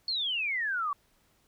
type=exponential sweep; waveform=sine; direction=down; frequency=4427 to 1115 Hz; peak=-28 dBFS; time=0.08-0.93 s; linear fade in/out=2 ms; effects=pink hiss -68 dBFS RMS until 1.47 s